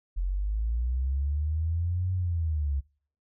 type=linear two-way sweep; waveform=sine; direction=up then down; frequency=43 to 93.1 to 67.2 Hz; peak=-25 dBFS; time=0.16-2.81 s; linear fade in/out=20 ms; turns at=2.13 s; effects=noise-tail reverb RT60 0.5 s tail -25 dB re dry